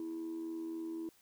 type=tone with amplitude modulation; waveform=sine; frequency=327.7 Hz; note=E4; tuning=10 cents flat; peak=-34 dBFS; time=0-1.09 s; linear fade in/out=2 ms; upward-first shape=sine; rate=83.7 Hz; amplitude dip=55%; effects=tanh soft clip ceiling -35 dBFS + white hiss -67 dBFS RMS until 1.21 s